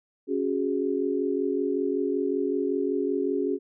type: chord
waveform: sine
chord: C# suspended fourth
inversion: none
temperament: equal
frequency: 277.2 / 370 / 415.3 Hz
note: C#4 / F#4 / G#4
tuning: 0 / 0 / 0 cents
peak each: -28 dBFS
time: 0.27-3.59 s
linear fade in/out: 50 ms
effects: none